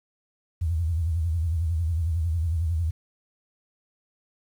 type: tone with vibrato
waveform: sine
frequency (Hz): 82.41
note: E2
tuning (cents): 0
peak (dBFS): -22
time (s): 0.61-2.91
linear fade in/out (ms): 10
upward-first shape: sine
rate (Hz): 11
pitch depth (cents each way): 120
effects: 9-bit